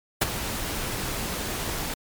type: noise with ADSR envelope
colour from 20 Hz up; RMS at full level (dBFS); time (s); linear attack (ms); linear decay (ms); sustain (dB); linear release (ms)
pink; -18; 0.21-1.94; 10; 22; -12; 3
effects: MP3 96 kbps